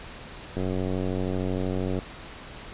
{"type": "click train", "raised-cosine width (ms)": 2, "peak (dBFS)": -16, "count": 133, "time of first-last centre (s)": [0.57, 1.989], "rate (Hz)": 93, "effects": ["pink hiss -42 dBFS RMS until 2.73 s", "resampled to 8000 Hz"]}